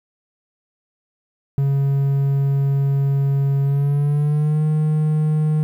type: tone with pitch glide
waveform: triangle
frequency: 138.59 to 153.78 Hz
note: C#3 to D#3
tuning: 0 to -20 cents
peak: -13 dBFS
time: 1.58-5.63 s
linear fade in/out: 0 ms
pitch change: +180 cents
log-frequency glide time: 3.63-4.64 s
effects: 9-bit